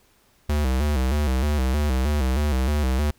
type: tone with vibrato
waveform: square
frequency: 69.3 Hz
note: C#2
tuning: in tune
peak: -20 dBFS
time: 0.49-3.11 s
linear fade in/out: 5 ms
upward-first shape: square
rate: 3.2 Hz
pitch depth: 120 cents each way
effects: pink hiss -60 dBFS RMS until 3.18 s